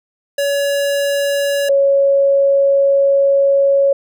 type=tone pair in turn; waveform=square / sine; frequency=565 / 554.3 Hz; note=C#5 / C#5; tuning=+33 / 0 cents; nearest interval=unison; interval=33 cents; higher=first; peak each=-15 / -9 dBFS; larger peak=second; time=0.38-1.69 / 1.69-3.93 s; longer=second; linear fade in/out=5 ms; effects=none